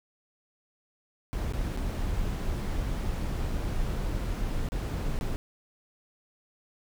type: noise with dropouts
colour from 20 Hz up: brown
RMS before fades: -30 dBFS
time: 1.33-5.36 s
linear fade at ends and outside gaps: 0 ms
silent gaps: 1.524-1.535 / 1.766-1.774 / 4.688-4.72 / 5.189-5.211 s
effects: none